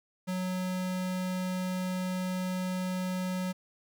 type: tone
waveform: square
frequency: 184.1 Hz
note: F#3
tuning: 8 cents flat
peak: -31 dBFS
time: 0.27-3.53 s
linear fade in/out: 20 ms
effects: 11-bit